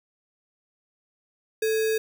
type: tone with sample-and-hold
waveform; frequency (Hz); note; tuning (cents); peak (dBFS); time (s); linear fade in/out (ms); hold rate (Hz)
sine; 440; A4; 0; -21; 1.62-1.98; 5; 2100
effects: none